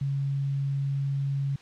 sine tone, 138.59 Hz, C#3, in tune, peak -25 dBFS, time 0.01-1.56 s, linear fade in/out 5 ms, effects white hiss -53 dBFS RMS until 1.61 s + low-pass 4000 Hz 12 dB/octave

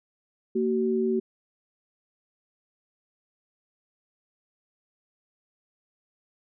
sine tone pair together, 230 / 378.3 Hz, A#3 / F#4, -23 / +38 cents, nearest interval major sixth, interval 861 cents, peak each -26 / -24 dBFS, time 0.55-1.2 s, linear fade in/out 10 ms, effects none

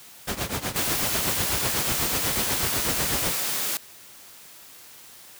pink noise with tremolo, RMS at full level -25 dBFS, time 0.27-3.32 s, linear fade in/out 10 ms, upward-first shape triangle, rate 8.1 Hz, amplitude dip 90%
white high-pass noise, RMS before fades -27 dBFS, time 0.76-3.77 s, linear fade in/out 0 ms, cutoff 120 Hz, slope 48 dB/octave
effects white hiss -47 dBFS RMS until 5.39 s + high-pass 60 Hz 12 dB/octave

